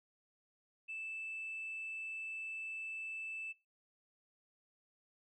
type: tone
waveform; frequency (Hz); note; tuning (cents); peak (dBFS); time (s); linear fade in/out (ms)
sine; 2637; E7; 0; -40; 0.88-3.53; 20
effects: noise-tail reverb RT60 0.3 s tail -23 dB re dry + tanh soft clip ceiling -37 dBFS